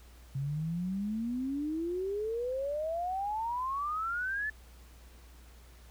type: exponential sweep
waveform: sine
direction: up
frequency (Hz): 133 to 1761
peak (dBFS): -31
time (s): 0.35-4.5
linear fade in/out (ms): 5
effects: added 60 Hz sine -52 dBFS peak until 5.9 s + pink hiss -60 dBFS RMS until 5.9 s